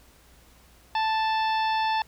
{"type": "harmonic tone", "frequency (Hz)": 880, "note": "A5", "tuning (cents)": 0, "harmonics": [1, 2, 3, 4, 5, 6], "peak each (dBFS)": [-23, -33, -35, -36, -40, -42], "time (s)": [0.95, 2.02], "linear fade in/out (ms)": 2, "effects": ["added 60 Hz sine -57 dBFS peak until 2.07 s", "pink hiss -57 dBFS RMS until 2.07 s"]}